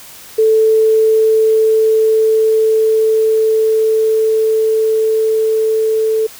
sine tone with level ramp, 440 Hz, A4, in tune, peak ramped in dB -7 to -11 dBFS, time 0.38-6.27 s, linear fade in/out 10 ms, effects white hiss -36 dBFS RMS until 6.39 s

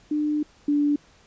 sine tone pair in turn, 299.8 / 291.4 Hz, D4 / D4, +36 / -13 cents, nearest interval unison, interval 49 cents, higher first, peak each -21 / -18 dBFS, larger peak second, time 0.11-0.43 / 0.68-0.96 s, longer first, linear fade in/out 5 ms, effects pink hiss -56 dBFS RMS until 1.26 s + resampled to 16000 Hz

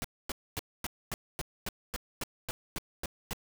pink noise bursts, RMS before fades -35 dBFS, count 13, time 0.02-3.332 s, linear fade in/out 0 ms, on 24 ms, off 250 ms, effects none

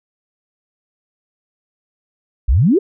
sine exponential sweep, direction up, 49 to 437.5 Hz, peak -9 dBFS, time 2.48-2.79 s, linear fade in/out 10 ms, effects none

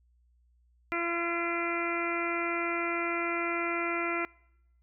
harmonic tone, 340.8 Hz, F4, 42 cents flat, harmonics 1 / 2 / 3 / 4 / 5 / 6 / 7 / 8, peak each -34 / -38 / -40 / -34 / -44 / -35 / -36 / -48 dBFS, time 0.92-4.25 s, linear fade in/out 0 ms, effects noise-tail reverb RT60 0.9 s tail -26 dB re dry + added 60 Hz sine -63 dBFS peak until 4.82 s

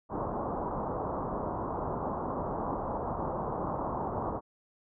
white low-pass noise, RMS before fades -34 dBFS, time 0.09-4.41 s, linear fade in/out 50 ms, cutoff 1100 Hz, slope 48 dB/octave, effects none

